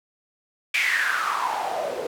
white noise with band-pass filter sweep, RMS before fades -25 dBFS, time 0.74-2.07 s, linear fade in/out 5 ms, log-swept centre 2400 to 450 Hz, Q 7.5, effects none

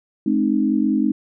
sine tone cluster, 213.1 / 262.8 / 308.7 Hz, G#3 / C4 / D#4, +45 / +8 / -14 cents, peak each -20 dBFS, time 0.26-1.12 s, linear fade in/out 5 ms, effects none

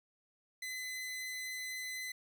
sawtooth tone, 2024 Hz, B6, 42 cents sharp, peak -36 dBFS, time 0.62-2.12 s, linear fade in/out 5 ms, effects none

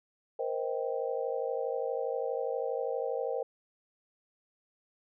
sine chord, C minor seventh, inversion third, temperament just, 470.9 / 523.3 / 627.9 / 784.9 Hz, Bb4 / C5 / Eb5 / G5, +18 / 0 / +16 / +2 cents, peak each -34 / -34 / -39 / -40 dBFS, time 0.39-3.43 s, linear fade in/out 5 ms, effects none

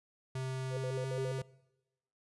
square tone with pitch glide, 131 to 132.91 Hz, C3 to C3, +2 to +28 cents, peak -36 dBFS, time 0.35-1.42 s, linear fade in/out 5 ms, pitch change +26 cents, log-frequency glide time 0.88-1.12 s
sine tone with vibrato, 449.8 Hz, A4, 38 cents sharp, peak -37 dBFS, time 0.7-1.43 s, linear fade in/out 50 ms, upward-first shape square, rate 7.3 Hz, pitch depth 210 cents each way
effects noise-tail reverb RT60 1.0 s tail -22 dB re dry + resampled to 24000 Hz

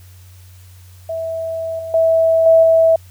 sine tone with level steps, 653 Hz, E5, 17 cents flat, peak -20 / -24 / -10 / -6 / -8 dBFS, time 1.09-2.96 s, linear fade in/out 5 ms, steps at 1.79 / 1.94 / 2.46 / 2.63 s, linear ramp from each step 2 ms, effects added 91 Hz sine -39 dBFS peak until 3.1 s + white hiss -50 dBFS RMS until 3.1 s

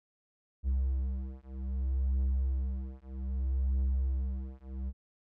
triangle beating tone pair, 65.41 / 66.04 Hz, C2 / C2, 0 / +17 cents, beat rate 0.63 Hz, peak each -30 / -30 dBFS, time 0.63-4.93 s, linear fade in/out 50 ms, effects none

